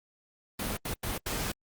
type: noise bursts at uneven times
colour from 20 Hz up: pink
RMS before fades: -33 dBFS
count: 4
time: 0.59-0.77 / 0.85-0.94 / 1.03-1.18 / 1.26-1.52 s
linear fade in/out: 5 ms
effects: Opus 32 kbps

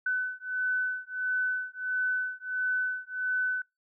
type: beating tone pair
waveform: sine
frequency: 1505 / 1506.5 Hz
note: F#6 / F#6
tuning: +29 / +31 cents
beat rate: 1.5 Hz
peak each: -31 dBFS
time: 0.06-3.62 s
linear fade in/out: 5 ms
effects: noise-tail reverb RT60 0.2 s tail -26 dB re dry

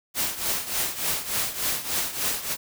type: noise with tremolo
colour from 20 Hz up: white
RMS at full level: -24 dBFS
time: 0.14-2.57 s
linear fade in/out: 50 ms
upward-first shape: triangle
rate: 3.4 Hz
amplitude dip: 80%
effects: none

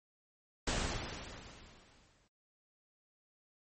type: noise with exponential decay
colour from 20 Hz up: pink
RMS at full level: -32 dBFS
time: 0.67-2.28 s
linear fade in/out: 5 ms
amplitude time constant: 350 ms
effects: MP3 32 kbps

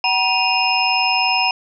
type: tone cluster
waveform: sine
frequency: 760 / 957 / 2488 / 2788 / 5180 Hz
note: F#5 / A#5 / D#7 / F7 / E8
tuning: +46 / +45 / -1 / -4 / -31 cents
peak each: -21 dBFS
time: 0.04-1.51 s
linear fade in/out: 2 ms
effects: none

